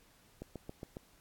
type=click train; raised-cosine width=2 ms; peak=-29 dBFS; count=5; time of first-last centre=0.42-0.969 s; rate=7.29 Hz; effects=pink hiss -65 dBFS RMS until 1.2 s + AAC 64 kbps